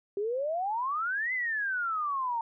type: exponential two-way sweep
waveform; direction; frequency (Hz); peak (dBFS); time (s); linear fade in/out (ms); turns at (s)
sine; up then down; 390 to 2071 to 902; -28; 0.17-2.41; 2; 1.33
effects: none